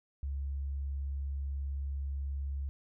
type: tone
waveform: sine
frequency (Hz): 69.3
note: C#2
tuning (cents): 0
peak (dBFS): -33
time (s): 0.23-2.69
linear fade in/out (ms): 0
effects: none